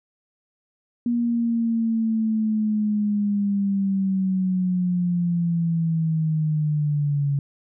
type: linear sweep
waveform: sine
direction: down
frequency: 239.2 to 140.1 Hz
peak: -19 dBFS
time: 1.06-7.39 s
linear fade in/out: 2 ms
effects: none